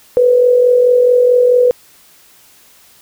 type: tone with amplitude modulation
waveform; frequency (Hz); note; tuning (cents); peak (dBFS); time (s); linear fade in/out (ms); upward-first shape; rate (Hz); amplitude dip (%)
sine; 493.9; B4; 0; -4; 0.17-1.71; 0; sine; 44.6; 50
effects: white hiss -46 dBFS RMS until 3.01 s